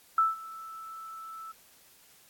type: tone with ADSR envelope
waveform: sine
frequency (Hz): 1318.5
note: E6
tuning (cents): 0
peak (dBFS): -19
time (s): 0.18-1.52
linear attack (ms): 3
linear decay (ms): 170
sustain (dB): -21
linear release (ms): 8
effects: white hiss -59 dBFS RMS until 2.29 s + AAC 64 kbps